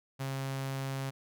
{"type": "tone with notch filter", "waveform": "sawtooth", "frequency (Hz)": 135.1, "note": "C#3", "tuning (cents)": -44, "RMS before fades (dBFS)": -36, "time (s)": [0.19, 1.11], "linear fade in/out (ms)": 20, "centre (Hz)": 330, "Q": 1.9, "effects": []}